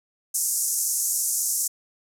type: band-pass noise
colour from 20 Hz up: pink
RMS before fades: -25 dBFS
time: 0.34-1.68 s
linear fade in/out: 10 ms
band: 6000 to 13000 Hz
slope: 48 dB/octave
effects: none